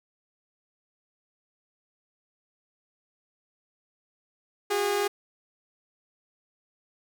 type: tone pair together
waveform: sawtooth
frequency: 364.6 / 408.2 Hz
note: F#4 / G#4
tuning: -25 / -30 cents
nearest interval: major second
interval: 195 cents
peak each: -28 / -21 dBFS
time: 4.7-5.08 s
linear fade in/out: 10 ms
effects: none